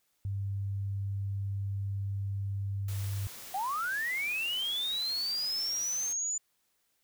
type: tone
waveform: sine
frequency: 99 Hz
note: G2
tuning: 18 cents sharp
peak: -31 dBFS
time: 0.25-3.27 s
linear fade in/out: 0 ms
type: noise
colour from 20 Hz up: white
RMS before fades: -46 dBFS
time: 2.88-6.13 s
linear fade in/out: 5 ms
type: linear sweep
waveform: sine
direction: up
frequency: 731 to 7040 Hz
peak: -30 dBFS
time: 3.54-6.38 s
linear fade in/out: 5 ms
effects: white hiss -75 dBFS RMS until 7.03 s